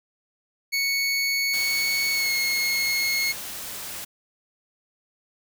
25% pulse tone with pitch glide, 2217 to 2168 Hz, C#7 to C#7, 0 to -39 cents, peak -18 dBFS, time 0.72-3.33 s, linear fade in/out 20 ms, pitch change -39 cents, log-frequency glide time 2.12-2.32 s
white noise, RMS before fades -35 dBFS, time 1.53-4.05 s, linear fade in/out 10 ms
effects none

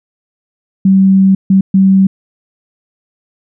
sine tone bursts at uneven times, 192.2 Hz, G3, 34 cents flat, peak -4 dBFS, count 3, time 0.85-1.35 / 1.5-1.61 / 1.74-2.07 s, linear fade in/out 5 ms, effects none

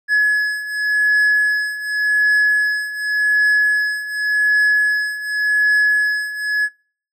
triangle beating tone pair, 1695 / 1695.88 Hz, G#6 / G#6, +35 / +36 cents, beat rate 0.88 Hz, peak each -18 / -14 dBFS, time 0.08-6.69 s, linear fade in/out 50 ms, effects noise-tail reverb RT60 0.5 s tail -25 dB re dry

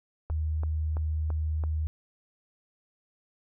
click train, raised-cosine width 1 ms, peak -26 dBFS, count 5, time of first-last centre 0.3-1.638 s, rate 2.99 Hz
sine tone, 77.78 Hz, D#2, in tune, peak -26 dBFS, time 0.3-1.87 s, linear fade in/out 0 ms
effects none

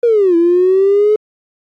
triangle linear two-way sweep, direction down then up, 486.4 to 333.1 to 429.7 Hz, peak -4 dBFS, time 0.03-1.16 s, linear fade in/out 5 ms, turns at 0.36 s, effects tanh soft clip ceiling -5 dBFS + AAC 48 kbps

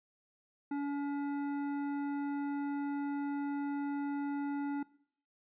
sine tone with hard clipping, 284.5 Hz, C#4, 45 cents sharp, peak -35 dBFS, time 0.71-4.83 s, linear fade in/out 5 ms, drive 11 dB, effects noise-tail reverb RT60 0.6 s tail -21 dB re dry + resampled to 8000 Hz

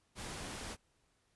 pink noise, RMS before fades -44 dBFS, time 0.15-0.77 s, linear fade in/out 50 ms, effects pink hiss -75 dBFS RMS until 1.35 s + resampled to 24000 Hz

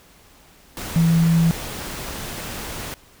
sine tone in noise, 165.8 Hz, E3, 10 cents sharp, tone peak -13 dBFS, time 0.96-1.51 s, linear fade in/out 0 ms, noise pink, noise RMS -31 dBFS, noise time 0.77-2.94 s, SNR +15 dB, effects pink hiss -51 dBFS RMS until 3.2 s

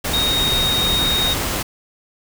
sine tone in noise, 3729 Hz, A#7, in tune, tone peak -17 dBFS, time 0.13-1.34 s, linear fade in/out 10 ms, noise pink, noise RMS -22 dBFS, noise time 0.04-1.63 s, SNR +2 dB, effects none

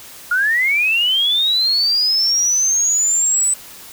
sine linear sweep, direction up, 1396.9 to 8050 Hz, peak -13 dBFS, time 0.31-3.54 s, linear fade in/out 5 ms, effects white hiss -38 dBFS RMS until 3.92 s

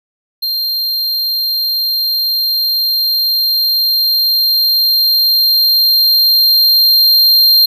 square tone with level ramp, 4186 Hz, C8, in tune, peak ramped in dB -15 to -6 dBFS, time 0.42-7.66 s, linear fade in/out 10 ms, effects none

